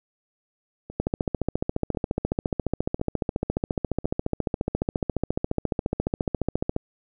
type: two click trains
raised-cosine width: 2 ms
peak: -10 / -24 dBFS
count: 84 / 4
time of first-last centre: 1-6.764 / 0.9-4.045 s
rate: 14.4 / 0.954 Hz
effects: none